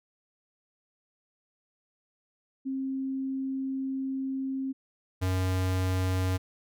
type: tone pair in turn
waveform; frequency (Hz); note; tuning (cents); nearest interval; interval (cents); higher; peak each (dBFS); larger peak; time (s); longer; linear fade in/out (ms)
sine / square; 266.8 / 92.87; C4 / F#2; +34 / +7; octave + tritone; 1827; first; -29 / -26; second; 2.65-4.73 / 5.21-6.38; first; 20
effects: none